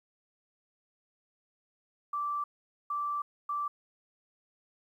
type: tone bursts at uneven times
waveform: sine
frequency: 1168 Hz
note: D6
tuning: 10 cents flat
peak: -30 dBFS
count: 3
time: 2.13-2.44 / 2.9-3.22 / 3.49-3.68 s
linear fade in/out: 5 ms
effects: 11-bit